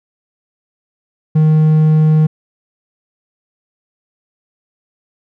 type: tone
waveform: triangle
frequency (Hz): 155.56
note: D#3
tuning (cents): 0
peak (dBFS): -5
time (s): 1.35-2.27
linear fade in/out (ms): 10
effects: none